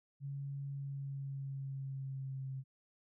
sine tone with pitch glide, 139.5 to 133.28 Hz, C#3 to C3, +11 to +32 cents, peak -39 dBFS, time 0.2-2.64 s, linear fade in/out 50 ms, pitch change -79 cents, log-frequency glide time 0.7-2.53 s, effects none

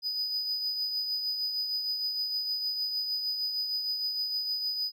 triangle tone with tremolo, 4977 Hz, D#8, in tune, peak -26 dBFS, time 0.02-4.92 s, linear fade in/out 50 ms, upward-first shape triangle, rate 6.5 Hz, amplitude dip 45%, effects none

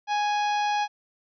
harmonic tone, 830.6 Hz, G#5, in tune, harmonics 1 / 2 / 3 / 4 / 5 / 6 / 7, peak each -23 / -34 / -35 / -38 / -42 / -43 / -45 dBFS, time 0.07-0.88 s, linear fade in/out 50 ms, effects none

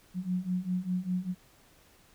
sine beating tone pair, 179.1 / 184.1 Hz, F3 / F#3, +44 / -8 cents, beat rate 5 Hz, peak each -33 / -31 dBFS, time 0.14-1.35 s, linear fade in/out 50 ms, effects pink hiss -61 dBFS RMS until 2.14 s

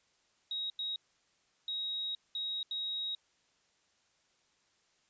sine tone bursts at uneven times, 3795 Hz, A#7, 30 cents sharp, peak -34 dBFS, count 5, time 0.51-0.7 / 0.79-0.96 / 1.68-2.15 / 2.35-2.63 / 2.71-3.15 s, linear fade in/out 2 ms, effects white hiss -72 dBFS RMS until 5.09 s + resampled to 16000 Hz

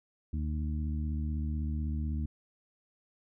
harmonic tone, 76 Hz, D#2, 40 cents flat, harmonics 1 / 2 / 3 / 4, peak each -31 / -40 / -39 / -46 dBFS, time 0.33-2.26 s, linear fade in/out 5 ms, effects none

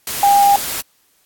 sine tone in noise, 804 Hz, G5, 44 cents sharp, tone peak -8 dBFS, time 0.23-0.56 s, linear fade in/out 2 ms, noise white, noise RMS -23 dBFS, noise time 0.07-0.81 s, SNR +12 dB, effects white hiss -58 dBFS RMS until 1.25 s + AAC 64 kbps

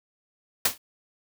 white noise with exponential decay, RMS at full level -17 dBFS, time 0.65-0.78 s, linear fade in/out 5 ms, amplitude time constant 28 ms, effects none

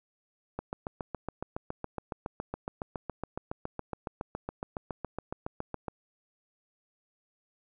click train, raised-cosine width 1 ms, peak -20 dBFS, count 39, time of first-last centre 0.59-5.882 s, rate 7.18 Hz, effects none

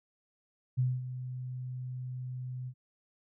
sine tone with ADSR envelope, 126.8 Hz, B2, 46 cents sharp, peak -24 dBFS, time 0.77-2.74 s, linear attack 22 ms, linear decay 220 ms, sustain -12 dB, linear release 64 ms, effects none

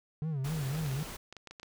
triangle tone with vibrato, 145.8 Hz, D3, 12 cents flat, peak -29 dBFS, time 0.22-1.03 s, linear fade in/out 0 ms, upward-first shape sine, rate 3.9 Hz, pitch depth 180 cents each way
pink noise, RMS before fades -43 dBFS, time 0.44-1.17 s, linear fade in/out 10 ms
clicks, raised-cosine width 0.2 ms, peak -29 dBFS, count 11, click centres 0.751 / 0.79 / 0.862 / 0.914 / 1 / 1.326 / 1.367 / 1.473 / 1.51 / 1.598 / 1.631 s
effects none

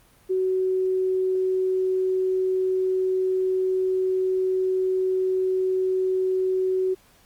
sine tone, 374.2 Hz, F#4, 20 cents sharp, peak -20 dBFS, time 0.29-6.95 s, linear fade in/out 20 ms, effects pink hiss -57 dBFS RMS until 7.25 s + Opus 32 kbps

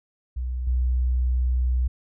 sine tone with level steps, 62.4 Hz, B1, 19 cents sharp, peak -25 / -19 dBFS, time 0.36-1.88 s, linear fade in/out 10 ms, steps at 0.67 s, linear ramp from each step 5 ms, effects none

